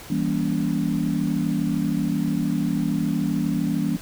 sine chord, E diminished seventh, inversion none, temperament just, 164.81 / 197.78 / 237.3 / 284.8 Hz, E3 / G3 / Bb3 / Db4, 0 / +16 / +31 / +47 cents, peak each -26 dBFS, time 0.1-3.97 s, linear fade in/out 5 ms, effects pink hiss -41 dBFS RMS until 4.01 s

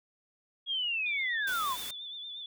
sine linear sweep, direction down, 3322 to 939 Hz, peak -29 dBFS, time 0.66-1.77 s, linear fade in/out 50 ms
sine tone with vibrato, 3520 Hz, A7, in tune, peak -39 dBFS, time 1.06-2.46 s, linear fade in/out 2 ms, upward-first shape sine, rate 8.5 Hz, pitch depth 48 cents each way
white noise, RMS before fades -41 dBFS, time 1.47-1.91 s, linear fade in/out 5 ms
effects none

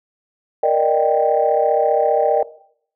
sine chord, Eb major seventh, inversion second, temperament equal, 466.2 / 587.3 / 622.3 / 784 Hz, Bb4 / D5 / Eb5 / G5, 0 / 0 / 0 / 0 cents, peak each -18 dBFS, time 0.63-2.43 s, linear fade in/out 5 ms, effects noise-tail reverb RT60 0.6 s tail -17 dB re dry + tanh soft clip ceiling -4 dBFS

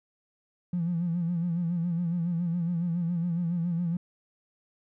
triangle tone with vibrato, 171.4 Hz, F3, 32 cents flat, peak -22 dBFS, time 0.73-3.97 s, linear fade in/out 5 ms, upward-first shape sine, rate 7.2 Hz, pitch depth 70 cents each way, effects tanh soft clip ceiling -23 dBFS

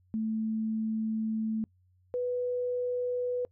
sine tone pair in turn, 220 / 493.9 Hz, A3 / B4, 0 / 0 cents, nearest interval octave + major second, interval 1400 cents, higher second, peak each -28 dBFS, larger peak neither, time 0.14-1.64 / 2.14-3.45 s, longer first, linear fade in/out 0 ms, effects noise-tail reverb RT60 0.1 s tail -26 dB re dry + added 91 Hz sine -63 dBFS peak until 3.51 s

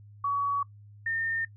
sine tone pair in turn, 1130 / 1817.8 Hz, C#6 / A#6, +33 / -44 cents, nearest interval minor sixth, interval 823 cents, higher second, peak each -25 / -27 dBFS, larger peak first, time 0.24-0.63 / 1.06-1.45 s, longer neither, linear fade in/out 5 ms, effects noise-tail reverb RT60 0.1 s tail -22 dB re dry + added 103 Hz sine -48 dBFS peak until 1.56 s

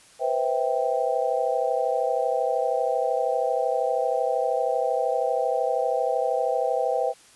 sine chord, C major seventh, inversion third, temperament just, 490.5 / 523.3 / 654.1 / 784.9 Hz, B4 / C5 / E5 / G5, -12 / 0 / -14 / +2 cents, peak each -27 dBFS, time 0.19-7.14 s, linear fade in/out 50 ms, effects white hiss -53 dBFS RMS until 7.35 s + resampled to 24000 Hz

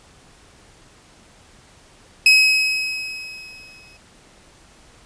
30% pulse tone with exponential decay, 2553 Hz, D#7, 44 cents sharp, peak -5 dBFS, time 2.26-3.97 s, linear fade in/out 2 ms, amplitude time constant 370 ms, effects pink hiss -50 dBFS RMS until 5.05 s + resampled to 22050 Hz

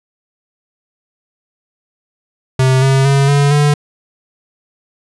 square tone with pitch steps, 130.81 / 134.57 / 138.43 / 142.4 / 146.49 Hz, C3 / C3 / C#3 / C#3 / D3, 0 / +49 / -2 / +47 / -4 cents, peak -9 dBFS, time 2.59-3.74 s, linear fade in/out 5 ms, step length 230 ms, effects resampled to 24000 Hz

